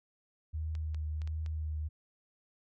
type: tone with vibrato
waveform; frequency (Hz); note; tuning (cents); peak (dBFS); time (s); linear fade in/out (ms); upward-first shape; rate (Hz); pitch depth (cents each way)
sine; 77.78; D#2; 0; -33; 0.53-1.89; 20; triangle; 1.4; 27
type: clicks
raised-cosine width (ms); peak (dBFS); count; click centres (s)
0.2; -34; 5; 0.752 / 0.946 / 1.218 / 1.275 / 1.462
effects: none